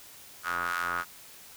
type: ring-modulated tone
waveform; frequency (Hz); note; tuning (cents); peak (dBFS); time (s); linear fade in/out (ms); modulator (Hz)
sawtooth; 87; F2; -6; -22; 0.43-1.05; 50; 1350
effects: white hiss -50 dBFS RMS until 1.56 s